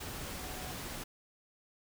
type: tone in noise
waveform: sine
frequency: 740 Hz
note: F#5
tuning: in tune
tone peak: -50 dBFS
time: 0.37-0.72 s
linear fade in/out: 10 ms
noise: pink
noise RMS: -42 dBFS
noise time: 0-1.04 s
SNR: -11 dB
effects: none